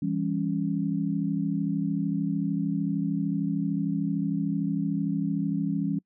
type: chord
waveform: sine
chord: C# diminished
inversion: first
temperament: just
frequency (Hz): 166.31 / 199.57 / 277.2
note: E3 / G3 / C#4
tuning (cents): +16 / +31 / 0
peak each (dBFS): -29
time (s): 0.02-5.99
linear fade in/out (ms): 5
effects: noise-tail reverb RT60 0.1 s tail -26 dB re dry